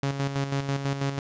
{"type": "tone with tremolo", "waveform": "sawtooth", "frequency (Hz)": 138.59, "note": "C#3", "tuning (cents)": 0, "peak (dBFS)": -20, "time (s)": [0.03, 1.19], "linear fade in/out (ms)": 2, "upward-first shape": "square", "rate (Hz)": 6.1, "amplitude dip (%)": 55, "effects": ["resampled to 16000 Hz", "10-bit"]}